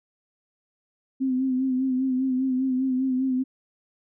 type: tone with vibrato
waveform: sine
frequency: 259.8 Hz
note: C4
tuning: 12 cents flat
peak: -21 dBFS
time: 1.2-3.44 s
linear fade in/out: 20 ms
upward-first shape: sine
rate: 5 Hz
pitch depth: 43 cents each way
effects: none